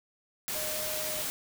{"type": "tone in noise", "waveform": "sine", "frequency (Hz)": 617, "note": "D#5", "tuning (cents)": -15, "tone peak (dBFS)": -38, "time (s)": [0.55, 1.22], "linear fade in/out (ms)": 0, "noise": "white", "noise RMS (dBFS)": -34, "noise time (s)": [0.48, 1.3], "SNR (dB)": -7, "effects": []}